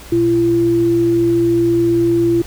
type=tone pair together; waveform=sine; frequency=120.4 / 339.3 Hz; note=B2 / F4; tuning=-44 / -50 cents; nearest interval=octave + tritone; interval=1794 cents; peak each=-22 / -11 dBFS; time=0.12-2.42 s; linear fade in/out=5 ms; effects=added 60 Hz sine -37 dBFS peak until 2.46 s + pink hiss -37 dBFS RMS until 2.46 s